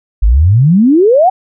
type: exponential sweep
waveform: sine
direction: up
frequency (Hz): 46.99 to 784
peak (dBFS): -4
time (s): 0.22-1.3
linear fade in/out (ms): 10
effects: none